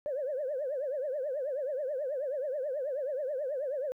sine tone with vibrato, 554.4 Hz, C#5, in tune, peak -30 dBFS, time 0.06-3.92 s, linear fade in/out 0 ms, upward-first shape triangle, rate 9.3 Hz, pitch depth 210 cents each way, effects tanh soft clip ceiling -26 dBFS + 12-bit

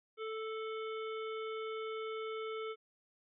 harmonic tone with a mistuned harmonic, 440 Hz, A4, in tune, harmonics 1 / 3 / 5 / 7 / 8, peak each -39 / -45 / -50 / -54 / -57 dBFS, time 0.17-2.76 s, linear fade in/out 50 ms, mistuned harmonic 7, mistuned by -17 cents, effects none

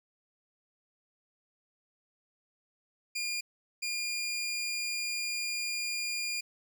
20% pulse tone bursts at uneven times, 2412 Hz, D7, 46 cents sharp, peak -27 dBFS, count 2, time 3.15-3.41 / 3.82-6.41 s, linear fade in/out 10 ms, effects none

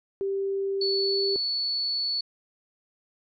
sine tone with pitch glide, 392 to 394.5 Hz, G4 to G4, 0 to +11 cents, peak -25 dBFS, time 0.21-1.36 s, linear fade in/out 0 ms, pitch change +11 cents, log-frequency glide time 0.95-1.21 s
sine tone, 4435 Hz, C#8, in tune, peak -25 dBFS, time 0.81-2.21 s, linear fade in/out 5 ms
effects none

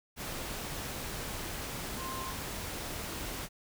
sine tone in noise, 1053 Hz, C6, 11 cents sharp, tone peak -39 dBFS, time 1.97-2.34 s, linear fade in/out 50 ms, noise pink, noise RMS -39 dBFS, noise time 0.16-3.49 s, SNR -3 dB, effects none

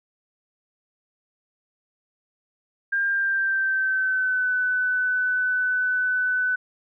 sine tone with pitch glide, 1600 to 1501.5 Hz, G6 to F#6, +35 to +25 cents, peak -20 dBFS, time 2.92-6.56 s, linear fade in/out 10 ms, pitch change -110 cents, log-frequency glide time 3.07-4.49 s, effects none

